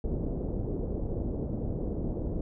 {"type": "low-pass noise", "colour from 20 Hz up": "pink", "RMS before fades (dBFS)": -32, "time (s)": [0.04, 2.41], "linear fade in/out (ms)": 2, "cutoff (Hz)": 510, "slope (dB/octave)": 24, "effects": []}